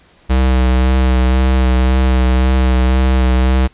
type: tone with vibrato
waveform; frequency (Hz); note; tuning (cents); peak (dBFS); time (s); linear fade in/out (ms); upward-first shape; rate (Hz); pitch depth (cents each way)
square; 64.1; C2; -35; -10; 0.29-3.68; 20; sine; 1.9; 20
effects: pink hiss -49 dBFS RMS until 3.73 s + resampled to 8000 Hz